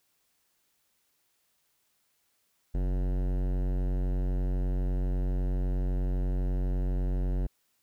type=tone with hard clipping; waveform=sine; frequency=45.95 Hz; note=F#1; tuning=11 cents flat; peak=-28 dBFS; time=2.74-7.47 s; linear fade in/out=10 ms; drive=18 dB; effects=white hiss -73 dBFS RMS until 7.82 s